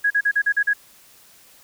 sine tone bursts, 1660 Hz, G#6, 1 cent flat, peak -15 dBFS, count 7, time 0.04-0.735 s, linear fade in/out 10 ms, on 65 ms, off 40 ms, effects white hiss -51 dBFS RMS until 1.63 s

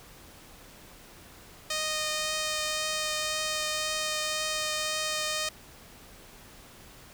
5% pulse tone with vibrato, 618 Hz, D#5, 12 cents flat, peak -17 dBFS, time 1.7-5.49 s, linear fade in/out 5 ms, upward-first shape triangle, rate 1.9 Hz, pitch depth 9 cents each way, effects pink hiss -51 dBFS RMS until 7.13 s

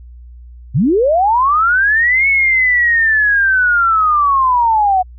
sine linear two-way sweep, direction up then down, 100.8 to 2217 to 725 Hz, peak -9 dBFS, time 0.74-5.03 s, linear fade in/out 20 ms, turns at 2.28 s, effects added 60 Hz sine -33 dBFS peak until 5.18 s

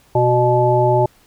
harmonic tone with a mistuned harmonic, 123.47 Hz, B2, in tune, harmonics 1 / 3 / 5 / 7, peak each -17 / -17 / -17 / -17 dBFS, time 0.15-1.06 s, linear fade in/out 5 ms, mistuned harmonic 5, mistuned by -20 cents, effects pink hiss -53 dBFS RMS until 1.26 s

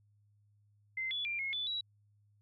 sine tone with pitch steps, 2073 / 3427 / 2378 / 2165 / 3481 / 3894 Hz, C7 / A7 / D7 / C#7 / A7 / B7, -17 / -46 / +21 / -41 / -19 / -25 cents, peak -34 dBFS, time 0.97-1.81 s, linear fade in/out 5 ms, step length 140 ms, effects added 103 Hz sine -66 dBFS peak until 2.41 s

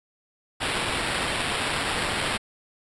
violet noise with sample-and-hold, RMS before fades -27 dBFS, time 0.6-2.38 s, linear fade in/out 20 ms, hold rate 6300 Hz, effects resampled to 24000 Hz

